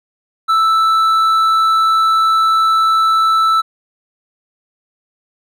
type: tone with hard clipping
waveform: sine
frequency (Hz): 1318.5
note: E6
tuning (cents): 0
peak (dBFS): -11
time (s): 0.48-3.62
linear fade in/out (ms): 20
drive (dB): 5
effects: none